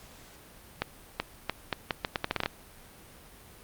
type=accelerating click train; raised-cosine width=0.3 ms; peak=-11 dBFS; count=13; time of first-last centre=0.82-2.46 s; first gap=380 ms; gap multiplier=0.78; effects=pink hiss -52 dBFS RMS until 3.63 s + Opus 48 kbps